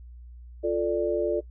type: chord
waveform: sine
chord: D minor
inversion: first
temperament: equal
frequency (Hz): 349.2 / 440 / 587.3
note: F4 / A4 / D5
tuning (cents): 0 / 0 / 0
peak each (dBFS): -27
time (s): 0.63-1.41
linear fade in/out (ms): 20
effects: noise-tail reverb RT60 0.1 s tail -19 dB re dry + added 60 Hz sine -42 dBFS peak until 1.5 s